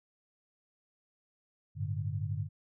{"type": "chord", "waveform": "sine", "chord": "G suspended second", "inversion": "none", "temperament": "just", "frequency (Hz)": [98, 110.25, 147], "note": ["G2", "A2", "D3"], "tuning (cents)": [0, 4, 2], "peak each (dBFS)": [-35, -37, -37], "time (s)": [1.75, 2.49], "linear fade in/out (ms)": 50, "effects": []}